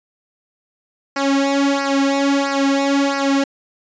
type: tone with flanger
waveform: sawtooth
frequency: 277.2 Hz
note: C#4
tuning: in tune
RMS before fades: -17 dBFS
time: 1.16-3.44 s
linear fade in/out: 5 ms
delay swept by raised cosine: 0.28 to 2.98 ms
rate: 1.5 Hz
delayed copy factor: -0.95
effects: resampled to 16000 Hz